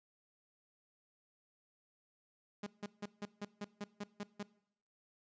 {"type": "tone bursts", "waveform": "sawtooth", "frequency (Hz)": 205.2, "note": "G#3", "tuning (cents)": -21, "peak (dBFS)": -36, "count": 10, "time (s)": [2.63, 4.43], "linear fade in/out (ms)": 5, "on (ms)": 36, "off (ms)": 160, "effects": ["noise-tail reverb RT60 0.7 s tail -21 dB re dry", "resampled to 16000 Hz"]}